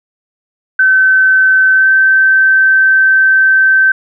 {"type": "tone with pitch glide", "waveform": "sine", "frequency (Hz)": [1532, 1548], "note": ["G6", "G6"], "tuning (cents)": [-40, -22], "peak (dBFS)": -5, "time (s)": [0.79, 3.92], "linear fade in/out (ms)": 5, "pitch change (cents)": 18, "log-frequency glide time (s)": [1.73, 1.88], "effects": []}